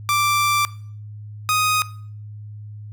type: tone pair in turn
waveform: sawtooth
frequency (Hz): 1174.7 / 1248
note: D6 / D#6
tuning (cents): 0 / +5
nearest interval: minor second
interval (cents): 105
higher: second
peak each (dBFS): -13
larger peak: neither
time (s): 0.09-0.65 / 1.49-1.82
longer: first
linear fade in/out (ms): 0
effects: noise-tail reverb RT60 0.5 s tail -19 dB re dry + added 105 Hz sine -33 dBFS peak until 2.92 s